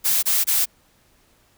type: noise bursts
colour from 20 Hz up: blue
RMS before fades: -19 dBFS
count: 3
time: 0.04-0.658 s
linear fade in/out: 20 ms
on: 190 ms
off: 24 ms
effects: pink hiss -59 dBFS RMS until 1.57 s